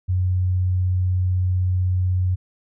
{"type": "tone", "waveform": "sine", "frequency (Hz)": 91.6, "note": "F#2", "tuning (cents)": -17, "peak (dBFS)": -17, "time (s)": [0.08, 2.36], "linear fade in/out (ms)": 20, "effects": []}